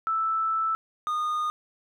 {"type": "tone pair in turn", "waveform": ["sine", "triangle"], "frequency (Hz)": [1318.5, 1226.9], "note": ["E6", "D#6"], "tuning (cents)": [0, -25], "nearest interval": "minor second", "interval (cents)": 125, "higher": "first", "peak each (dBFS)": -23, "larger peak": "neither", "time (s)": [[0.07, 0.75], [1.07, 1.5]], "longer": "first", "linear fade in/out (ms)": 0, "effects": []}